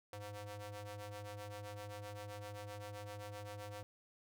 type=ring-modulated tone; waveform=sawtooth; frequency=207.9 Hz; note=G#3; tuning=2 cents sharp; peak=-39 dBFS; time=0.13-3.83 s; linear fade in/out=0 ms; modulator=308 Hz; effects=none